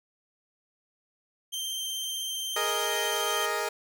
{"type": "tone with vibrato", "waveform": "sawtooth", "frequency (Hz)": 3141, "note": "G7", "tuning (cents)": 3, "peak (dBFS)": -28, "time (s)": [1.52, 3.47], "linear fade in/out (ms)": 20, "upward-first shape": "sine", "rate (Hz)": 16, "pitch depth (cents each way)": 12}
{"type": "chord", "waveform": "15% pulse", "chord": "Ab suspended second", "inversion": "none", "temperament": "equal", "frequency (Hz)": [415.3, 466.2, 622.3], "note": ["Ab4", "Bb4", "Eb5"], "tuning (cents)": [0, 0, 0], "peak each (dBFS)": -26, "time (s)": [2.56, 3.69], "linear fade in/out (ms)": 5}
{"effects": []}